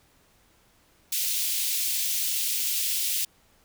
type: high-pass noise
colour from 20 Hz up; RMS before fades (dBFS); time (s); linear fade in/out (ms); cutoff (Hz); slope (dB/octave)
white; -27; 1.12-3.25; 5; 2600; 24
effects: pink hiss -62 dBFS RMS until 3.64 s